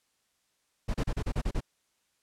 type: noise bursts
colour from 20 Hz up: brown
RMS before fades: -29 dBFS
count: 8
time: 0.88-1.607 s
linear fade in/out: 10 ms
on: 62 ms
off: 33 ms
effects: white hiss -74 dBFS RMS until 2.22 s + low-pass 10000 Hz 12 dB/octave